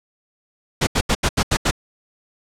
pink noise bursts, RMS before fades -17 dBFS, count 7, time 0.81-1.711 s, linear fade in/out 10 ms, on 61 ms, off 79 ms, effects low-pass 8000 Hz 12 dB/octave

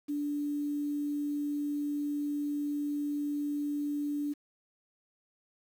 sine tone with quantisation, 291.4 Hz, D4, 13 cents flat, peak -30 dBFS, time 0.08-4.34 s, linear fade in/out 20 ms, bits 9, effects none

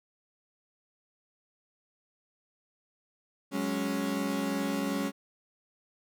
35% pulse chord, F# suspended second, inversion none, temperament equal, 185 / 207.7 / 277.2 Hz, F#3 / G#3 / C#4, 0 / 0 / 0 cents, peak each -35 / -32 / -30 dBFS, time 3.51-5.12 s, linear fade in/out 50 ms, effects none

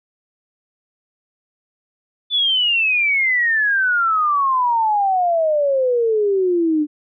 sine exponential sweep, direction down, 3513 to 293.7 Hz, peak -14 dBFS, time 2.3-6.87 s, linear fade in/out 50 ms, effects none

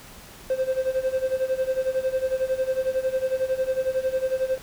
triangle tone with tremolo, 522 Hz, C5, 4 cents flat, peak -16 dBFS, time 0.5-4.58 s, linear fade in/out 2 ms, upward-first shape sine, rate 11 Hz, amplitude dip 85%, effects tanh soft clip ceiling -14 dBFS + pink hiss -45 dBFS RMS until 4.62 s

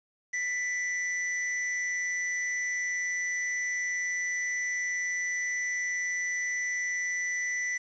square tone with amplitude modulation, 1980 Hz, B6, 4 cents sharp, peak -28 dBFS, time 0.33-7.78 s, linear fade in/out 10 ms, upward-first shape sine, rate 179 Hz, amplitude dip 30%, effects resampled to 16000 Hz + 9-bit

